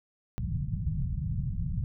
white low-pass noise, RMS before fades -31 dBFS, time 0.38-1.84 s, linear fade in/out 0 ms, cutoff 170 Hz, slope 48 dB/octave, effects none

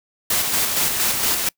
white noise with tremolo, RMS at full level -19 dBFS, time 0.3-1.49 s, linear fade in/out 5 ms, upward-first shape square, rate 4.3 Hz, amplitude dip 35%, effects noise-tail reverb RT60 0.1 s tail -25 dB re dry

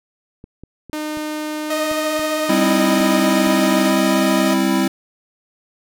clicks, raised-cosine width 3 ms, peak -24 dBFS, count 8, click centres 0.441 / 0.636 / 0.897 / 1.172 / 1.914 / 2.194 / 3.007 / 3.471 s
sawtooth tone with pitch glide, 305.2 to 307.3 Hz, D#4 to D#4, -33 to -21 cents, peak -19 dBFS, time 0.93-3.9 s, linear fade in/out 0 ms, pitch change +12 cents, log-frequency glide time 1.99-3.53 s
sawtooth tone with vibrato, 622.3 Hz, D#5, in tune, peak -16 dBFS, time 1.7-4.54 s, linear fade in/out 5 ms, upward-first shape square, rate 15 Hz, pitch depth 12 cents each way
square chord, C major, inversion second, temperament equal with one note detuned, 196.79 / 261.6 / 329.6 Hz, G3 / C4 / E4, +7 / 0 / 0 cents, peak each -20 dBFS, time 2.49-4.88 s, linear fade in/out 5 ms
effects none

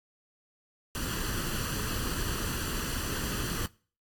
pink noise with comb filter, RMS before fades -33 dBFS, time 0.95-3.66 s, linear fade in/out 0 ms, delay 0.67 ms, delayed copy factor +0.65, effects noise-tail reverb RT60 0.4 s tail -21 dB re dry + AAC 64 kbps

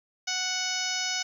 harmonic tone, 740 Hz, F#5, in tune, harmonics 1 / 2 / 3 / 4 / 5 / 6 / 7 / 8 / 9, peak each -39 / -36 / -35 / -36 / -38 / -39 / -33 / -35 / -39 dBFS, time 0.27-1.23 s, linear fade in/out 10 ms, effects 10-bit

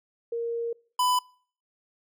sine / square tone pair in turn, 466.2 / 997.9 Hz, A#4 / B5, 0 / +18 cents, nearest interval octave + minor second, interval 1318 cents, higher second, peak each -27 / -22 dBFS, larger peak second, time 0.32-0.73 / 0.99-1.19 s, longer first, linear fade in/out 5 ms, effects noise-tail reverb RT60 0.5 s tail -26 dB re dry

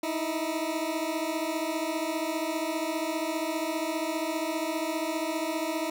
20% pulse beating tone pair, 311.1 / 326.1 Hz, D#4 / E4, 0 / -19 cents, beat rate 15 Hz, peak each -27 / -26 dBFS, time 0.03-5.9 s, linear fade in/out 5 ms, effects none

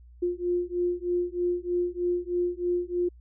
sine beating tone pair, 351.6 / 354.8 Hz, F4 / F4, +12 / +27 cents, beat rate 3.2 Hz, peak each -28 dBFS, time 0.22-3.09 s, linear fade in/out 10 ms, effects added 60 Hz sine -48 dBFS peak until 3.2 s

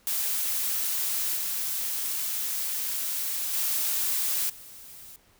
blue noise with level steps, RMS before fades -28 / -30 / -27 / -46 dBFS, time 0.07-5.16 s, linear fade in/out 0 ms, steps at 1.35 / 3.53 / 4.49 s, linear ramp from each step 10 ms, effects pink hiss -61 dBFS RMS until 5.39 s

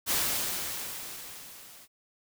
white noise with level ramp, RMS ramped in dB -26 to -52 dBFS, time 0.06-1.88 s, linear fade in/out 50 ms, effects none

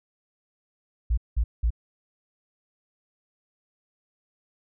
sine tone bursts, 57 Hz, A#1, 38 cents flat, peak -18 dBFS, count 3, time 1.1-1.705 s, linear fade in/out 10 ms, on 75 ms, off 190 ms, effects tanh soft clip ceiling -16 dBFS

